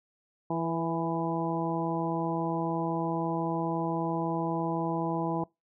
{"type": "harmonic tone with a mistuned harmonic", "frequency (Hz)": 165.8, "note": "E3", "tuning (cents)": 10, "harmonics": [1, 2, 3, 4, 5, 6], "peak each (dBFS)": [-33, -32, -38, -36, -35, -37], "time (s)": [0.5, 5.44], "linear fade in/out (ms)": 5, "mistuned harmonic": 3, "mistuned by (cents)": -28, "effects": ["noise-tail reverb RT60 0.2 s tail -23 dB re dry"]}